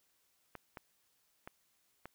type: clicks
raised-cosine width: 0.5 ms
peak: -30 dBFS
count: 4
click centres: 0.553 / 0.772 / 1.475 / 2.056 s
effects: white hiss -75 dBFS RMS until 2.14 s